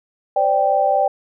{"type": "chord", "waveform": "sine", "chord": "C suspended second", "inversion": "none", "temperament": "equal", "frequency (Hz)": [523.3, 587.3, 784], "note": ["C5", "D5", "G5"], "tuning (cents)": [0, 0, 0], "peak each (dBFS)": [-22, -18, -16], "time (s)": [0.36, 1.08], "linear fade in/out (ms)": 5, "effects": []}